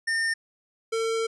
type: tone pair in turn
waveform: square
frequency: 1815 / 451.4 Hz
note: A#6 / A4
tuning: -47 / +44 cents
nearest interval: 2 octaves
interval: 2409 cents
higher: first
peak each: -24 / -25 dBFS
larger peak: first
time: 0.07-0.34 / 0.92-1.27 s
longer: second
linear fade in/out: 10 ms
effects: resampled to 22050 Hz